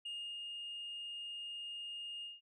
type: tone with ADSR envelope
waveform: sine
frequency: 2838 Hz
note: F7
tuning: 27 cents sharp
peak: -38 dBFS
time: 0.05-2.41 s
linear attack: 9 ms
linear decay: 310 ms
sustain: -3 dB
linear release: 180 ms
effects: tanh soft clip ceiling -39 dBFS